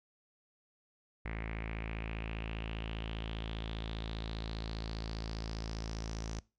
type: tone with low-pass filter sweep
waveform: sawtooth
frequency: 55 Hz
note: A1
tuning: in tune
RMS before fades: -40 dBFS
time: 1.25-6.4 s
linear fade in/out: 5 ms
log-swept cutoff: 2100 to 6000 Hz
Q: 5.2
effects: noise-tail reverb RT60 0.3 s tail -23 dB re dry